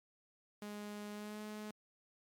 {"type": "tone with pitch glide", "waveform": "sawtooth", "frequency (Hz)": [207.7, 212.2], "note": ["G#3", "G#3"], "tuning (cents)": [0, 38], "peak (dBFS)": -40, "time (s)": [0.62, 1.71], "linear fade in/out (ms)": 2, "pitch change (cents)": 38, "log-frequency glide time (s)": [1.12, 1.4], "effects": ["MP3 96 kbps"]}